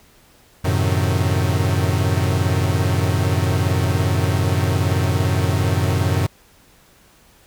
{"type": "chord", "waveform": "45% pulse", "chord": "F# diminished seventh", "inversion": "none", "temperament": "equal", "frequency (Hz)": [92.5, 110, 130.81, 155.56], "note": ["F#2", "A2", "C3", "Eb3"], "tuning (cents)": [0, 0, 0, 0], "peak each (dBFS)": [-19, -22, -24, -25], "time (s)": [0.64, 6.27], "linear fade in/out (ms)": 10, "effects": ["pink hiss -52 dBFS RMS until 7.46 s"]}